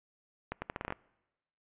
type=accelerating click train; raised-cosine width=0.5 ms; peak=-20 dBFS; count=9; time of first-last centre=0.52-0.924 s; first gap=100 ms; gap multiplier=0.79; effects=noise-tail reverb RT60 1.0 s tail -24 dB re dry + resampled to 8000 Hz